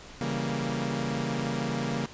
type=chord; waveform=sawtooth; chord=C# diminished seventh; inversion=none; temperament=equal; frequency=138.59 / 164.81 / 196 / 233.1 Hz; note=C#3 / E3 / G3 / Bb3; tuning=0 / 0 / 0 / 0 cents; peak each=-29 / -32 / -32 / -28 dBFS; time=0.21-2.06 s; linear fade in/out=2 ms; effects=pink hiss -47 dBFS RMS until 2.13 s + resampled to 16000 Hz